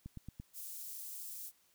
click train, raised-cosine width 5 ms, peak -33 dBFS, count 4, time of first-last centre 0.06-0.399 s, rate 8.84 Hz
white high-pass noise, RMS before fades -46 dBFS, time 0.53-1.52 s, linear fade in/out 50 ms, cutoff 8100 Hz, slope 12 dB/octave
effects white hiss -71 dBFS RMS until 1.74 s

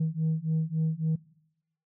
sine beating tone pair, 157.5 / 161.1 Hz, D#3 / E3, +21 / -39 cents, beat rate 3.6 Hz, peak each -27 dBFS, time 0-1.16 s, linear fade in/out 10 ms, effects noise-tail reverb RT60 0.8 s tail -22 dB re dry + tanh soft clip ceiling -21 dBFS

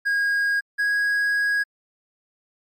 triangle tone pair in turn, 1635 / 1653 Hz, G#6 / G#6, -28 / -9 cents, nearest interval unison, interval 19 cents, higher second, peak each -17 dBFS, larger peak neither, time 0.05-0.61 / 0.78-1.64 s, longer second, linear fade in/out 20 ms, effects MP3 96 kbps

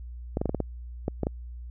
clicks, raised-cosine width 2 ms, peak -13 dBFS, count 9, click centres 0.371 / 0.415 / 0.457 / 0.494 / 0.547 / 0.603 / 1.081 / 1.233 / 1.269 s, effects added 60 Hz sine -37 dBFS peak until 1.7 s

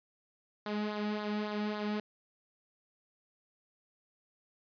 sawtooth tone with flanger, 210 Hz, G#3, 19 cents sharp, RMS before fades -35 dBFS, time 0.66-2 s, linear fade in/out 2 ms, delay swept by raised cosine 0.36 to 1.96 ms, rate 3.6 Hz, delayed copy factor -0.6, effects resampled to 11025 Hz

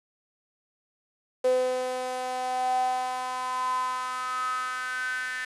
sawtooth tone with high-pass filter sweep, 254.2 Hz, C4, 50 cents flat, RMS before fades -29 dBFS, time 1.44-5.45 s, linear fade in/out 5 ms, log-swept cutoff 510 to 1700 Hz, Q 10, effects resampled to 24000 Hz + 8-bit

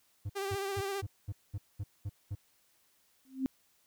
triangle tone bursts, 100.2 Hz, G2, 38 cents sharp, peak -32 dBFS, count 9, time 0.25-2.353 s, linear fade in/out 10 ms, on 47 ms, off 210 ms
sawtooth tone with vibrato, 394.2 Hz, G4, 10 cents sharp, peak -30 dBFS, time 0.35-1.02 s, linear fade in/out 20 ms, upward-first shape sine, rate 15 Hz, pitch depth 37 cents each way
sine tone with exponential growth, 263.9 Hz, C4, 15 cents sharp, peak -25 dBFS, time 3.25-3.46 s, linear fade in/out 0 ms, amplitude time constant 45 ms
effects white hiss -70 dBFS RMS until 3.86 s

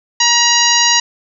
harmonic tone with a mistuned harmonic, 950 Hz, A#5, 33 cents sharp, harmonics 1 / 2 / 3 / 4 / 5 / 6 / 7, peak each -17 / -17 / -17 / -17 / -17 / -17 / -17 dBFS, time 0.2-1 s, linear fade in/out 5 ms, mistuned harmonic 4, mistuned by +60 cents, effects none

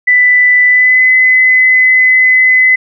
sine tone with pitch glide, 1988 to 2024 Hz, B6 to B6, +11 to +42 cents, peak -4 dBFS, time 0.07-2.76 s, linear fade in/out 10 ms, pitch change +31 cents, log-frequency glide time 0.68-1.03 s, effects none

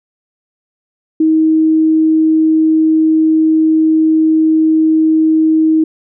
sine tone, 316.6 Hz, D#4, 30 cents sharp, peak -7 dBFS, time 1.2-5.84 s, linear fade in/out 5 ms, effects none

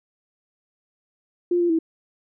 sine tone with pitch steps, 351 / 346.1 / 325.6 Hz, F4 / F4 / E4, +9 / -16 / -21 cents, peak -17 dBFS, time 1.51-1.789 s, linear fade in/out 5 ms, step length 93 ms, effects none

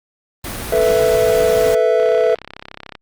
pink noise, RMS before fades -26 dBFS, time 0.44-1.75 s, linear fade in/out 5 ms
triangle chord, A suspended second, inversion none, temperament just, 440 / 495 / 660 Hz, A4 / B4 / E5, 0 / +4 / +2 cents, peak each -14 dBFS, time 0.72-2.35 s, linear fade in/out 5 ms
click train, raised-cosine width 0.3 ms, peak -16 dBFS, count 33, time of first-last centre 2-2.952 s, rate 33.6 Hz
effects Opus 32 kbps

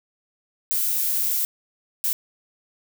violet noise bursts at uneven times, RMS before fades -23 dBFS, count 2, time 0.71-1.45 / 2.04-2.13 s, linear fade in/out 0 ms, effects none

